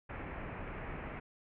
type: low-pass noise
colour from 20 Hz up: pink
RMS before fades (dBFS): -43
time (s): 0.09-1.2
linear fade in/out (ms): 10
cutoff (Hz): 2500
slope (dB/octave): 48
effects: none